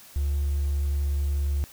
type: tone with hard clipping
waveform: triangle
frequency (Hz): 70.8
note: C#2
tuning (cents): +37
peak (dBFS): -23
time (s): 0.16-1.64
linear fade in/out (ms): 0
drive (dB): 4
effects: white hiss -49 dBFS RMS until 1.72 s